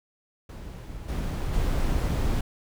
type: noise with level steps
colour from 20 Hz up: brown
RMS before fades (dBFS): -38 / -29 / -25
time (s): 0.49-2.41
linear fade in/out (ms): 5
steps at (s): 1.08 / 1.53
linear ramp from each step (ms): 10
effects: none